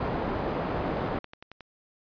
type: low-pass noise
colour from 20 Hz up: white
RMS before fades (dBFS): -30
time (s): 0-1.19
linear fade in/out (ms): 5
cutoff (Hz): 700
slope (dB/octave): 12
type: click train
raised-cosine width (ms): 0.3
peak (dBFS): -27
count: 9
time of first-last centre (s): 0.88-1.607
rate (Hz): 11
effects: resampled to 11025 Hz